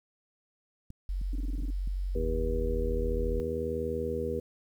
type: clicks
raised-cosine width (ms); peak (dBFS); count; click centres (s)
5; -31; 5; 0.904 / 1.215 / 1.582 / 1.622 / 1.875
type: tone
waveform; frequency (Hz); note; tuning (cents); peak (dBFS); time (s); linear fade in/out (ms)
sine; 46.25; F#1; 0; -29; 1.09-3.4; 0
type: tone bursts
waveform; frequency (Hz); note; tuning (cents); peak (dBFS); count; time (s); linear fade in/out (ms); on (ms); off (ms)
sine; 278.9; C#4; +11; -38; 8; 1.33-1.705; 2; 25; 25
type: harmonic tone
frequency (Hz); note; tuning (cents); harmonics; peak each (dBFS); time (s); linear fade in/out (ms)
80.4; E2; -43; 1 / 2 / 3 / 4 / 5 / 6; -37 / -42 / -38 / -44 / -35 / -33; 2.15-4.4; 5
effects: 10-bit